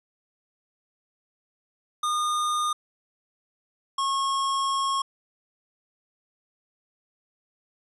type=tone pair in turn; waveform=square; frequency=1220 / 1089.9 Hz; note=D#6 / C#6; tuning=-34 / -30 cents; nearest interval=major second; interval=196 cents; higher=first; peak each=-24 dBFS; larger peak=neither; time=2.03-2.73 / 3.98-5.02 s; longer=second; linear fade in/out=5 ms; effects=resampled to 24000 Hz